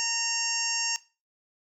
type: harmonic tone with a mistuned harmonic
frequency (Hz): 920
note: A#5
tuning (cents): -23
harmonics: 1 / 2 / 3 / 5 / 6 / 7 / 8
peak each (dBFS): -39 / -38 / -33 / -40 / -30 / -32 / -37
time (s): 0-0.96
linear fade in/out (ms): 0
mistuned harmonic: 5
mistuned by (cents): +33
effects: noise-tail reverb RT60 0.3 s tail -17 dB re dry